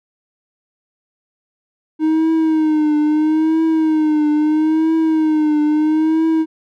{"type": "tone with vibrato", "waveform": "triangle", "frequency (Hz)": 311.1, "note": "D#4", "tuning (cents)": 0, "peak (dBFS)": -10, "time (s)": [1.99, 6.46], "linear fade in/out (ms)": 50, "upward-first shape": "triangle", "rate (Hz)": 0.76, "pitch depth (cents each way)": 70, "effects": []}